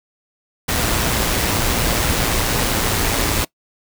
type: noise with amplitude modulation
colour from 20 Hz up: pink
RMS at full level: -17 dBFS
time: 0.68-3.45 s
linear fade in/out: 10 ms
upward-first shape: sine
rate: 115 Hz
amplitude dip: 35%
effects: noise-tail reverb RT60 0.1 s tail -22 dB re dry